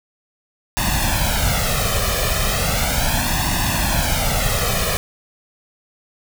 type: noise with flanger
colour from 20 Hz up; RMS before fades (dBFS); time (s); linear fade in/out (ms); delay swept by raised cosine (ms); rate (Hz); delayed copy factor
pink; -19; 0.77-4.97; 0; 1.1 to 1.67; 0.36; +0.85
effects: none